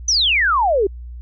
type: exponential sweep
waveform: sine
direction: down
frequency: 6240 to 370 Hz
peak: -13 dBFS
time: 0.08-0.87 s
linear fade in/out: 5 ms
effects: added 60 Hz sine -30 dBFS peak until 1.21 s